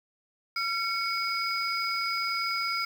sine tone cluster, 1362 / 2220 / 4965 Hz, F6 / C#7 / D#8, -44 / +2 / -5 cents, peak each -31 dBFS, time 0.56-2.85 s, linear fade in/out 5 ms, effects tanh soft clip ceiling -18 dBFS + 8-bit

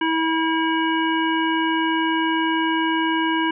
harmonic tone, 323.5 Hz, E4, 32 cents flat, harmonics 1 / 3 / 5 / 7 / 9, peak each -21 / -23 / -26 / -31 / -29 dBFS, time 0.01-3.51 s, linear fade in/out 5 ms, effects none

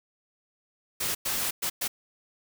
white noise bursts at uneven times, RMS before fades -29 dBFS, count 4, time 1-1.15 / 1.25-1.51 / 1.62-1.7 / 1.81-1.88 s, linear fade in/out 10 ms, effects none

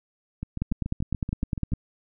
two click trains, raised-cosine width 5 ms, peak -18 / -13 dBFS, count 10 / 12, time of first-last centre 0.43-1.721 / 0.62-1.734 s, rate 6.97 / 9.87 Hz, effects none

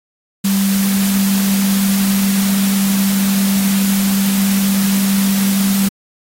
sine tone in noise, 196 Hz, G3, in tune, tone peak -12 dBFS, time 0.44-5.89 s, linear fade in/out 10 ms, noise white, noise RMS -22 dBFS, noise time 0.44-5.89 s, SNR +7 dB, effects AAC 48 kbps

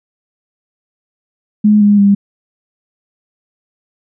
sine tone with pitch steps, 210.4 / 205.4 / 200.4 Hz, G#3 / G#3 / G3, +23 / -19 / +38 cents, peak -5 dBFS, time 1.64-2.15 s, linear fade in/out 10 ms, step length 170 ms, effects none

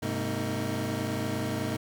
25% pulse tone cluster, 101.2 / 129.4 / 227.4 / 313.3 Hz, G#2 / C3 / A#3 / D#4, -44 / -19 / -43 / +12 cents, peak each -31 dBFS, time 0.02-1.77 s, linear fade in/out 10 ms, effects none

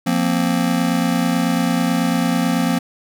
square chord, F suspended fourth, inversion none, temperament just, 174.61 / 232.8 / 261.9 Hz, F3 / Bb3 / C4, 0 / -2 / +2 cents, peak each -21 dBFS, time 0.06-2.79 s, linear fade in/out 10 ms, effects none

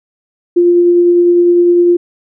sine tone with tremolo, 349.2 Hz, F4, in tune, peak -4 dBFS, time 0.56-1.97 s, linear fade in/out 10 ms, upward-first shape triangle, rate 9.9 Hz, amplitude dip 25%, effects none

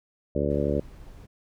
harmonic tone, 72.1 Hz, D2, 31 cents flat, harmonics 1 / 2 / 3 / 4 / 5 / 6 / 7 / 8, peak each -31 / -31 / -31 / -31 / -31 / -31 / -31 / -31 dBFS, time 0.35-0.8 s, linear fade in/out 5 ms
brown noise, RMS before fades -45 dBFS, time 0.49-1.27 s, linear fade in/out 20 ms
effects none

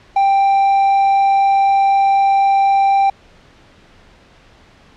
triangle tone with quantisation, 787 Hz, G5, 7 cents sharp, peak -8 dBFS, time 0.16-3.1 s, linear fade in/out 5 ms, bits 6, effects pink hiss -47 dBFS RMS until 4.96 s + low-pass 4000 Hz 12 dB/octave

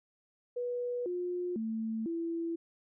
sine tone with pitch steps, 488.3 / 356.4 / 222.6 / 333.8 Hz, B4 / F4 / A3 / E4, -20 / +35 / +20 / +22 cents, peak -32 dBFS, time 0.56-2.56 s, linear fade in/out 10 ms, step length 500 ms, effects none

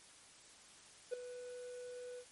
triangle tone with ADSR envelope, 493.9 Hz, B4, in tune, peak -31 dBFS, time 1.11-2.25 s, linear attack 25 ms, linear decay 5 ms, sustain -13 dB, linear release 69 ms, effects white hiss -60 dBFS RMS until 2.31 s + MP3 48 kbps

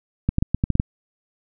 clicks, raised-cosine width 5 ms, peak -6 dBFS, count 8, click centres 0.29 / 0.384 / 0.425 / 0.546 / 0.639 / 0.703 / 0.754 / 0.799 s, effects none

